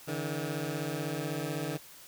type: beating tone pair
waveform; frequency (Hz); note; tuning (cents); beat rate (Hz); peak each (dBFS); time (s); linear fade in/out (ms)
15% pulse; 143.7 / 159.7; D3 / D#3; -37 / +45; 16; -29; 0.07-1.78; 20
effects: white hiss -52 dBFS RMS until 2.07 s